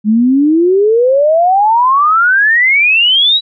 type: exponential sweep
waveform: sine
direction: up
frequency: 206.3 to 3951 Hz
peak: -6 dBFS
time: 0.04-3.41 s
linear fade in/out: 50 ms
effects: none